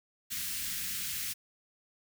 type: band-stop noise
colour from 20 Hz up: white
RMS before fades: -36 dBFS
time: 0.3-1.34 s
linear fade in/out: 20 ms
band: 220 to 1600 Hz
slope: 24 dB/octave
effects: none